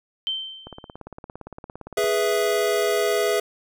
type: tone with exponential decay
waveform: sine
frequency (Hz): 3111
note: G7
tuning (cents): -14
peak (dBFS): -21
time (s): 0.27-0.96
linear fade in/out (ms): 0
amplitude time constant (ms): 150
type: click train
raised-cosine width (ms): 1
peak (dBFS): -23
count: 25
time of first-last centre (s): 0.67-2.041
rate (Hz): 17.5
type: chord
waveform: square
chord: E major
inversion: first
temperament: equal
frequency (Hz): 415.3 / 493.9 / 659.3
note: G#4 / B4 / E5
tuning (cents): 0 / 0 / 0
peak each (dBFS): -23 / -27 / -25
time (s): 1.97-3.4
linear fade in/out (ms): 5
effects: none